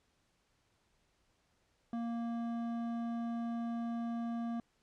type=tone with hard clipping; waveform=triangle; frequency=233.1 Hz; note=A#3; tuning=in tune; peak=-37 dBFS; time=1.93-4.6 s; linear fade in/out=2 ms; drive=14 dB; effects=pink hiss -75 dBFS RMS until 4.82 s + low-pass 8000 Hz 12 dB/octave